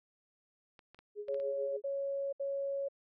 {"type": "clicks", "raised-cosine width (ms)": 0.3, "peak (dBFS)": -39, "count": 6, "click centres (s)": [0.792, 0.946, 0.99, 1.284, 1.344, 1.4]}
{"type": "tone with tremolo", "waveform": "sine", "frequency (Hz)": 415.3, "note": "G#4", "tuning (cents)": 0, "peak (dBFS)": -36, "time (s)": [1.15, 1.82], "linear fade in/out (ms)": 50, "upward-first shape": "sine", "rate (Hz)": 6.8, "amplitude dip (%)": 80}
{"type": "tone bursts", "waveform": "sine", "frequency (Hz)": 554.4, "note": "C#5", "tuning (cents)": 0, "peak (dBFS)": -33, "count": 3, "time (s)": [1.28, 2.886], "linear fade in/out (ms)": 10, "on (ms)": 490, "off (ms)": 68}
{"effects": []}